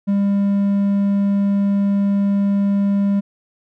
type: tone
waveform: triangle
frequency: 200 Hz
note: G3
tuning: 35 cents sharp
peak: -12 dBFS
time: 0.07-3.21 s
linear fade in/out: 20 ms
effects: none